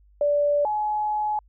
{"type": "tone pair in turn", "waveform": "sine", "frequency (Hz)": [582, 846.3], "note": ["D5", "G#5"], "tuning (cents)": [-16, 32], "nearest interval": "tritone", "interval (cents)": 648, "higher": "second", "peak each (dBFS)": [-18, -22], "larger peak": "first", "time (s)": [[0.21, 0.65], [0.65, 1.39]], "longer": "second", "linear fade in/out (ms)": 2, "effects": ["added 50 Hz sine -53 dBFS peak until 1.48 s"]}